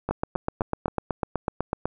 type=two click trains; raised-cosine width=1 ms; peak=-10 / -13 dBFS; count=15 / 4; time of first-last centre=0.11-1.856 / 0.09-0.882 s; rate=8.02 / 3.79 Hz; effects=none